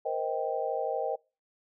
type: chord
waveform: sine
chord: C minor seventh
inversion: third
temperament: just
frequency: 470.9 / 523.3 / 627.9 / 784.9 Hz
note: Bb4 / C5 / Eb5 / G5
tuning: +18 / 0 / +16 / +2 cents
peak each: -34 dBFS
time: 0.05-1.16 s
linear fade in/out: 10 ms
effects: noise-tail reverb RT60 0.3 s tail -25 dB re dry